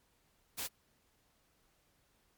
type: noise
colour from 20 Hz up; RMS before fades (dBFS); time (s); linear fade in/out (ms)
white; -39; 0.57-0.68; 20
effects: pink hiss -73 dBFS RMS until 2.37 s + MP3 96 kbps